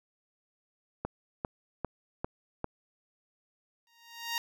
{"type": "click train", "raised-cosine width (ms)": 1, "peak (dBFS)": -18, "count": 5, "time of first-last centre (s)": [1.05, 2.644], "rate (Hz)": 2.51}
{"type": "tone with exponential growth", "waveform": "10% pulse", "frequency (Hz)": 933, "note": "A#5", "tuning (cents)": 1, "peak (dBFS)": -20, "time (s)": [3.87, 4.38], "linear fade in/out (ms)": 1, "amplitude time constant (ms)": 110}
{"effects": []}